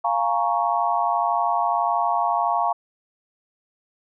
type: chord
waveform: sine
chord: Bb minor seventh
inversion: second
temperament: equal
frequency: 698.5 / 830.6 / 932.3 / 1108.7 Hz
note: F5 / Ab5 / Bb5 / Db6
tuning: 0 / 0 / 0 / 0 cents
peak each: -23 / -26 / -24 / -25 dBFS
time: 0.04-2.73 s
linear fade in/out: 10 ms
effects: none